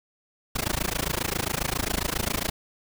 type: noise with amplitude modulation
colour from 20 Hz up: pink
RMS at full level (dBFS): -24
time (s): 0.55-2.5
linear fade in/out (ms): 10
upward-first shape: sine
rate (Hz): 27.4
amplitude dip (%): 100
effects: none